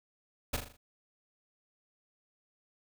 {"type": "noise with echo", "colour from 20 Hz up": "pink", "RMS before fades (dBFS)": -31, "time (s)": [0.53, 0.57], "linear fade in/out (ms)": 10, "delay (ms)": 40, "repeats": 5, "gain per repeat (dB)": -6, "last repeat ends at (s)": 0.77, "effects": []}